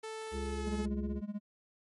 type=tone with pitch glide; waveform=sawtooth; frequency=440 to 429.2 Hz; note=A4 to A4; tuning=0 to -43 cents; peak=-36 dBFS; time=0.03-0.86 s; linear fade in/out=10 ms; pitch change=-43 cents; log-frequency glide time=0.35-0.65 s
type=harmonic tone; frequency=69.3 Hz; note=C#2; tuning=in tune; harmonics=1 / 3 / 5 / 6; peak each=-37 / -42 / -44 / -45 dBFS; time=0.31-1.22 s; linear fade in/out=50 ms
type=tone with tremolo; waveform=triangle; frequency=206.8 Hz; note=G#3; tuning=7 cents flat; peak=-31 dBFS; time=0.66-1.4 s; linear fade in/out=20 ms; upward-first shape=sine; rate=16 Hz; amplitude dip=90%
effects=MP3 48 kbps